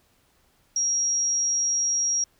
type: tone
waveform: sine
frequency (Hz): 5650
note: F8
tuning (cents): +19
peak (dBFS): -21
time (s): 0.76-2.24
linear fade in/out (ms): 2
effects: pink hiss -64 dBFS RMS until 2.39 s